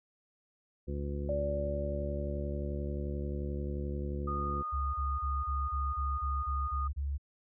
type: harmonic tone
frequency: 71.4 Hz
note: D2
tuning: 48 cents flat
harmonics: 1 / 2 / 3 / 4 / 5 / 6 / 7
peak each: -35 / -41 / -42 / -48 / -42 / -55 / -46 dBFS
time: 0.87-4.63 s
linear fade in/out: 20 ms
type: tone with exponential decay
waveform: sine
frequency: 580 Hz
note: D5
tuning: 22 cents flat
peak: -30 dBFS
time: 1.29-5.07 s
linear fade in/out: 2 ms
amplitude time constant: 820 ms
type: tone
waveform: sine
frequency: 1230 Hz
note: D#6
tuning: 20 cents flat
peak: -34 dBFS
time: 4.27-6.88 s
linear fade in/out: 10 ms
type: tone bursts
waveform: sine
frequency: 70.4 Hz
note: C#2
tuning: 27 cents sharp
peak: -31 dBFS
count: 10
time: 4.72-7.181 s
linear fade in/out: 20 ms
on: 220 ms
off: 29 ms
effects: none